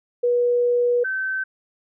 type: tone pair in turn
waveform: sine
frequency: 485 / 1539.8 Hz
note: B4 / G6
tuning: -31 / -31 cents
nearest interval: octave + minor sixth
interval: 2000 cents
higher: second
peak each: -16 / -22 dBFS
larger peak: first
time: 0.23-1.04 / 1.04-1.44 s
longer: first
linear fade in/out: 10 ms
effects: none